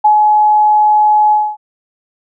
sine tone with ADSR envelope, 847 Hz, G#5, 34 cents sharp, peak -4 dBFS, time 0.04-1.57 s, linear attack 11 ms, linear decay 100 ms, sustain -2 dB, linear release 250 ms, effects none

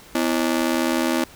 sawtooth ring-modulated tone, 291.2 Hz, D4, 15 cents flat, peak -12 dBFS, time 0.15-1.24 s, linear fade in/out 2 ms, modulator 39.9 Hz, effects pink hiss -46 dBFS RMS until 1.35 s

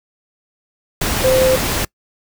sine tone in noise, 519 Hz, C5, 14 cents flat, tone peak -11 dBFS, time 1.24-1.56 s, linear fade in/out 5 ms, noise pink, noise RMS -19 dBFS, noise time 1.01-1.85 s, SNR +5 dB, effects noise-tail reverb RT60 0.1 s tail -25 dB re dry

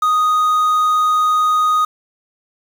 triangle tone with quantisation, 1244.5 Hz, D#6, in tune, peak -10 dBFS, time 0.02-1.85 s, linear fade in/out 5 ms, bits 6, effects none

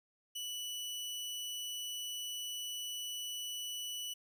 sawtooth tone, 2960 Hz, F#7, in tune, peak -36 dBFS, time 0.35-4.14 s, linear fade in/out 10 ms, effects none

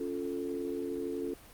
sine chord, Db augmented, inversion none, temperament equal, 277.2 / 349.2 / 440 Hz, Db4 / F4 / A4, 0 / 0 / 0 cents, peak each -37 / -37 / -37 dBFS, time 0-1.34 s, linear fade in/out 5 ms, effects pink hiss -54 dBFS RMS until 1.53 s + Opus 32 kbps

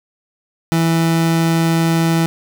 30% pulse tone, 164.81 Hz, E3, in tune, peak -10 dBFS, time 0.72-2.26 s, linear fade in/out 0 ms, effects none

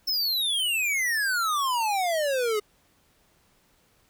square exponential sweep, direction down, 5360 to 410.9 Hz, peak -24 dBFS, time 0.07-2.6 s, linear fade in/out 10 ms, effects pink hiss -64 dBFS RMS until 4.09 s

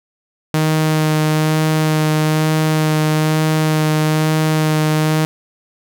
sawtooth tone with vibrato, 155.56 Hz, D#3, in tune, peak -9 dBFS, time 0.54-5.25 s, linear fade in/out 0 ms, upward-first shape sine, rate 1.1 Hz, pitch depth 12 cents each way, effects none

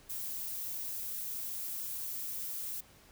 violet noise, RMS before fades -39 dBFS, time 0.09-2.81 s, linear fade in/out 10 ms, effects pink hiss -60 dBFS RMS until 3.11 s

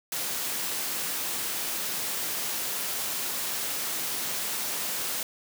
white high-pass noise, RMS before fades -31 dBFS, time 0.12-5.23 s, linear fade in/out 2 ms, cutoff 140 Hz, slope 12 dB/octave, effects none

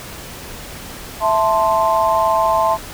sine chord, A minor, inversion second, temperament equal, 659.3 / 880 / 1046.5 Hz, E5 / A5 / C6, 0 / 0 / 0 cents, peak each -17 dBFS, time 1.2-2.78 s, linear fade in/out 50 ms, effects pink hiss -33 dBFS RMS until 2.93 s

